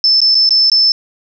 sine tone with dropouts, 5274 Hz, E8, in tune, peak -7 dBFS, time 0.04-0.92 s, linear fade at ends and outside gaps 1 ms, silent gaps 0.204-0.216 / 0.346-0.352 / 0.491-0.507 / 0.699-0.717 s, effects none

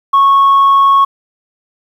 sine tone, 1102 Hz, C#6, 11 cents flat, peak -3 dBFS, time 0.13-1.05 s, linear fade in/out 10 ms, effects tanh soft clip ceiling -3 dBFS + 7-bit

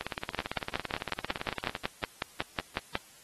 two click trains, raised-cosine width 0.3 ms, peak -17 / -13 dBFS, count 32 / 15, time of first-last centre 0.01-1.752 / 0.39-2.954 s, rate 17.8 / 5.46 Hz, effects white hiss -56 dBFS RMS until 3.23 s + AAC 32 kbps

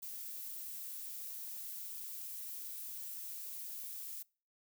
violet noise, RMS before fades -45 dBFS, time 0.02-4.23 s, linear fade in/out 10 ms, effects noise-tail reverb RT60 0.4 s tail -25 dB re dry

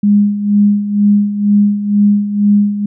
sine tone with tremolo, 205.1 Hz, G#3, 21 cents flat, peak -5 dBFS, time 0.03-2.86 s, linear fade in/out 5 ms, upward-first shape sine, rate 2.1 Hz, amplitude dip 70%, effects none

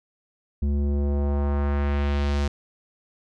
square tone with low-pass filter sweep, 71.4 Hz, D2, 48 cents flat, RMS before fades -23 dBFS, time 0.62-2.48 s, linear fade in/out 5 ms, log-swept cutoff 220 to 6200 Hz, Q 1.1, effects none

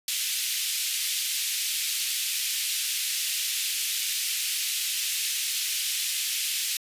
pink high-pass noise, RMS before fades -28 dBFS, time 0.08-6.77 s, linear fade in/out 2 ms, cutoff 2600 Hz, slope 24 dB/octave, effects resampled to 32000 Hz

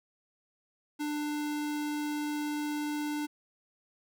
square tone, 297.2 Hz, D4, 21 cents sharp, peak -32 dBFS, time 0.99-3.27 s, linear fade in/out 20 ms, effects none

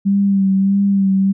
sine tone with vibrato, 196 Hz, G3, in tune, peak -11 dBFS, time 0.05-1.33 s, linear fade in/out 20 ms, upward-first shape sine, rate 1.6 Hz, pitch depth 32 cents each way, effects none

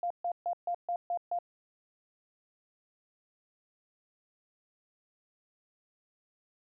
sine tone bursts, 698.5 Hz, F5, in tune, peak -29 dBFS, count 7, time 0.03-1.388 s, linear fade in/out 2 ms, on 74 ms, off 140 ms, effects none

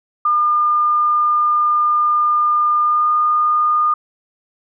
sine tone with pitch glide, 1207 to 1218.9 Hz, D6 to D#6, +47 to -36 cents, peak -12 dBFS, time 0.25-3.94 s, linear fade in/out 5 ms, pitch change +17 cents, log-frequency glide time 2.82-3.09 s, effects none

